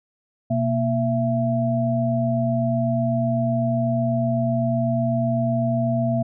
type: tone cluster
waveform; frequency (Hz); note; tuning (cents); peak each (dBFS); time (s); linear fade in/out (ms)
sine; 125.5 / 233.5 / 667; B2 / A#3 / E5; +28 / +3 / +20; -23; 0.5-6.23; 10
effects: none